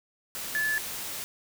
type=tone in noise; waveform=sine; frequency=1729 Hz; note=A6; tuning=31 cents flat; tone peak=-25 dBFS; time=0.55-0.78 s; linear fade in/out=0 ms; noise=white; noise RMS=-36 dBFS; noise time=0.35-1.24 s; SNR=+8 dB; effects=none